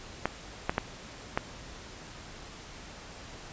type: clicks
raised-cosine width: 0.5 ms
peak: -11 dBFS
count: 4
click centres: 0.256 / 0.695 / 0.781 / 1.375 s
effects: pink hiss -46 dBFS RMS until 3.52 s + resampled to 16000 Hz